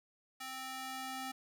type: tone with high-pass filter sweep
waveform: square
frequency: 261.6 Hz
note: C4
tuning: in tune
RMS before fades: -43 dBFS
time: 0.4-1.32 s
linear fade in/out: 10 ms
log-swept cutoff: 1100 to 540 Hz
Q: 0.74
effects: none